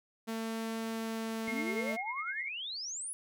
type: tone with pitch glide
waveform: sawtooth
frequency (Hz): 224.8 to 223.5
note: A3 to A3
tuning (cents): +37 to +27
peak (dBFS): -31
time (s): 0.27-1.97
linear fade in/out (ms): 20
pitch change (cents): -10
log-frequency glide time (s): 0.89-1.5
type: tone with tremolo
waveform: sine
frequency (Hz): 2147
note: C7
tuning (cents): +44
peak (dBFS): -34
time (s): 1.47-2.49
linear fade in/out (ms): 10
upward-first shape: sine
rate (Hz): 10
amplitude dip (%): 80
type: exponential sweep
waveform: sine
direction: up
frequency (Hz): 220 to 10548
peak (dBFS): -37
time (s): 1.48-3.13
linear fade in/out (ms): 0
effects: none